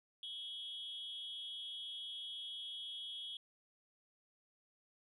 triangle tone with amplitude modulation, 3310 Hz, G#7, 6 cents flat, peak -37 dBFS, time 0.23-3.37 s, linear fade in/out 2 ms, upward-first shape sine, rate 286 Hz, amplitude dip 90%, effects tanh soft clip ceiling -37 dBFS + resampled to 24000 Hz

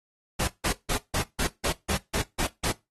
pink noise bursts, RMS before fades -27 dBFS, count 10, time 0.39-2.72 s, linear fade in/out 10 ms, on 89 ms, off 160 ms, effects noise-tail reverb RT60 0.2 s tail -18 dB re dry + AAC 32 kbps

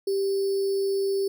sine tone with sample-and-hold, 392.3 Hz, G4, 1 cent sharp, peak -22 dBFS, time 0.07-1.28 s, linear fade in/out 5 ms, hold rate 4900 Hz, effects none

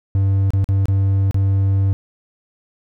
triangle tone with dropouts, 97.5 Hz, G2, 9 cents flat, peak -11 dBFS, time 0.15-1.93 s, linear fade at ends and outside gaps 0 ms, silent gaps 0.505-0.535 / 0.643-0.689 / 0.856-0.883 / 1.31-1.344 s, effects none

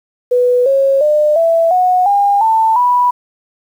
sine tone with pitch steps, 493.9 / 544.9 / 601.1 / 663.1 / 731.5 / 807 / 890.3 / 982.1 Hz, B4 / C#5 / D5 / E5 / F#5 / G#5 / A5 / B5, 0 / -30 / +40 / +10 / -20 / -50 / +20 / -10 cents, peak -8 dBFS, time 0.31-3.11 s, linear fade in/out 10 ms, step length 350 ms, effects 7-bit

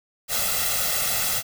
white noise with comb filter, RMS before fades -24 dBFS, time 0.28-1.43 s, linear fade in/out 50 ms, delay 1.5 ms, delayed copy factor +0.9, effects none

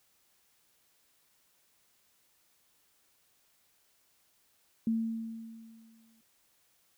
sine tone with exponential decay, 225.7 Hz, A3, 44 cents sharp, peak -25 dBFS, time 4.87-6.21 s, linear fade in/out 2 ms, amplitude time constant 290 ms, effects white hiss -70 dBFS RMS until 6.97 s

